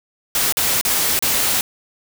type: noise with dropouts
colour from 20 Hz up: white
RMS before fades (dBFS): -18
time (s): 0.35-1.61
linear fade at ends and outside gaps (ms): 1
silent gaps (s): 0.524-0.57 / 0.812-0.85 / 1.191-1.224
effects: none